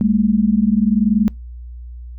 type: tone pair together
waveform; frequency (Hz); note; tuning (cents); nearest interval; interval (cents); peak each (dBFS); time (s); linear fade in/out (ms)
sine; 202.4 / 223.1; G#3 / A3; -44 / +24; major second; 168; -15; 0.01-1.28; 0
effects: noise-tail reverb RT60 0.2 s tail -26 dB re dry + added 60 Hz sine -30 dBFS peak until 2.18 s